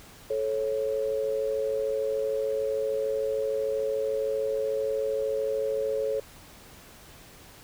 sine tone pair together, 435.7 / 549 Hz, A4 / C#5, -17 / -17 cents, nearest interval major third, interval 400 cents, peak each -28 dBFS, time 0.3-6.2 s, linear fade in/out 5 ms, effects pink hiss -50 dBFS RMS until 7.63 s

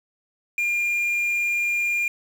triangle tone with quantisation, 2406 Hz, D7, 41 cents sharp, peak -19 dBFS, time 0.58-2.08 s, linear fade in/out 2 ms, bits 7, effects none

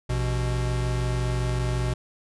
square tone pair together, 56.59 / 123.5 Hz, A1 / B2, +49 / 0 cents, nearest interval octave + major second, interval 1351 cents, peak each -28 / -26 dBFS, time 0.09-1.94 s, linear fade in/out 10 ms, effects resampled to 24000 Hz

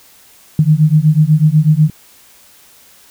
sine beating tone pair, 150 / 158.1 Hz, D3 / D#3, +37 / +28 cents, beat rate 8.1 Hz, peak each -10 dBFS, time 0.59-1.9 s, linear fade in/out 2 ms, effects white hiss -45 dBFS RMS until 3.1 s

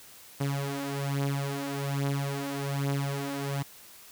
sawtooth beating tone pair, 139 / 140.2 Hz, C#3 / C#3, +5 / +20 cents, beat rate 1.2 Hz, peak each -29 / -27 dBFS, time 0.4-3.63 s, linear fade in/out 10 ms, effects white hiss -51 dBFS RMS until 4.11 s

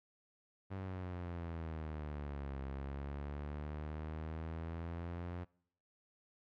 sawtooth exponential two-way sweep, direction down then up, 97.2 to 67.5 to 88.7 Hz, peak -37 dBFS, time 0.7-5.45 s, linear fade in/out 20 ms, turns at 2.61 s, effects noise-tail reverb RT60 0.7 s tail -25 dB re dry + low-pass 2000 Hz 12 dB/octave

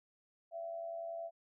sine tone with amplitude modulation, 670 Hz, E5, 28 cents sharp, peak -37 dBFS, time 0.51-1.31 s, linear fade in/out 50 ms, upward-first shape sine, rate 90.8 Hz, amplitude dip 55%, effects none

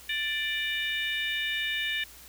harmonic tone with a mistuned harmonic, 588 Hz, D5, 2 cents sharp, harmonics 3 / 4 / 5 / 6, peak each -32 / -33 / -34 / -35 dBFS, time 0.09-2.04 s, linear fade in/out 5 ms, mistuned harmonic 6, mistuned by +54 cents, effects added 60 Hz sine -56 dBFS peak until 2.28 s + white hiss -50 dBFS RMS until 2.28 s

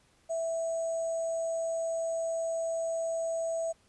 sine tone with sample-and-hold, 659.3 Hz, E5, in tune, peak -29 dBFS, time 0.29-3.73 s, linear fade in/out 20 ms, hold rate 7350 Hz, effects pink hiss -66 dBFS RMS until 3.88 s + resampled to 24000 Hz

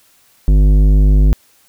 sine tone with tanh clipping, 50.4 Hz, G1, 49 cents sharp, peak -8 dBFS, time 0.48-1.33 s, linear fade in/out 0 ms, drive 13 dB, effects white hiss -52 dBFS RMS until 1.68 s

